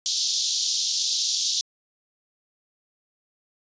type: band-pass noise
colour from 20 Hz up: white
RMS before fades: -25 dBFS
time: 0.06-1.61 s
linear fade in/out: 0 ms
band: 3500 to 6500 Hz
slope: 48 dB/octave
effects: resampled to 16000 Hz